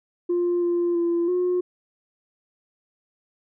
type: tone with pitch steps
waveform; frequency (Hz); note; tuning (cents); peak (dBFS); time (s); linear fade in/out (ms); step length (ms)
sine; 350.3 / 347.1 / 341.7 / 359.9; F4 / F4 / F4 / F#4; +5 / -11 / -38 / -48; -18; 0.29-1.61; 10; 330
effects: tanh soft clip ceiling -17 dBFS